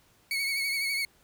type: tone with vibrato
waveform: 30% pulse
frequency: 2217 Hz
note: C#7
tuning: in tune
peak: -25 dBFS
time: 0.31-1.05 s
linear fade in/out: 2 ms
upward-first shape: triangle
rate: 12 Hz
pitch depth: 48 cents each way
effects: pink hiss -63 dBFS RMS until 1.23 s